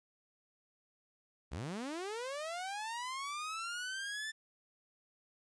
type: linear sweep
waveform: sawtooth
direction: up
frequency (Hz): 55 to 1779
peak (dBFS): -35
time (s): 1.51-4.32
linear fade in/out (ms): 20
effects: resampled to 22050 Hz + 12-bit